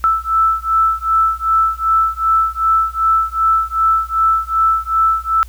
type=beating tone pair; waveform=sine; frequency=1318.5 / 1321.1 Hz; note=E6 / E6; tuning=0 / +3 cents; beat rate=2.6 Hz; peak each=-15 dBFS; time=0.04-5.43 s; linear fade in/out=0 ms; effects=added 60 Hz sine -32 dBFS peak until 5.48 s + white hiss -48 dBFS RMS until 5.48 s